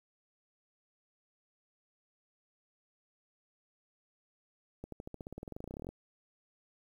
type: accelerating click train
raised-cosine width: 2 ms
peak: -29 dBFS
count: 24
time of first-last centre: 4.84-5.89 s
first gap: 83 ms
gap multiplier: 0.94
effects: 10-bit